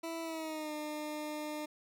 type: tone with pitch glide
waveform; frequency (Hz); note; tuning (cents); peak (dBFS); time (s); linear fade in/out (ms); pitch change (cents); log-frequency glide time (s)
20% pulse; 329.6 to 302.2; E4 to D4; 0 to +50; -33; 0.03-1.66; 10; -150; 0.22-0.73
effects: none